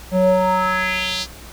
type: tone with band-pass filter sweep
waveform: square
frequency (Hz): 185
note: F#3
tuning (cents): 0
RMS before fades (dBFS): -18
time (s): 0.11-1.27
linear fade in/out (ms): 50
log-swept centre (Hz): 380 to 4900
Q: 2.8
effects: added 60 Hz sine -40 dBFS peak until 1.52 s + pink hiss -40 dBFS RMS until 1.52 s